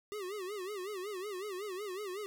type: tone with vibrato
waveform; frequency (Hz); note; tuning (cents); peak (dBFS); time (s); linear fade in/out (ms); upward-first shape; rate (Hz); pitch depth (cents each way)
square; 392; G4; 0; -39; 0.12-2.26; 0; sine; 5.4; 150
effects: none